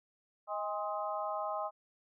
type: harmonic tone with a mistuned harmonic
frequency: 210 Hz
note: G#3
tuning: 19 cents sharp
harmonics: 3 / 4 / 5 / 6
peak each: -38 / -39 / -40 / -41 dBFS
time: 0.47-1.71 s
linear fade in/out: 50 ms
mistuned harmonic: 4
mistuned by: -53 cents
effects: none